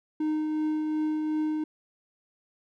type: tone with tremolo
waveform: triangle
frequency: 308.4 Hz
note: D#4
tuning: 15 cents flat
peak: -22 dBFS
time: 0.2-1.64 s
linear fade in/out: 5 ms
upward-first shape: triangle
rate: 2.7 Hz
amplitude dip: 30%
effects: none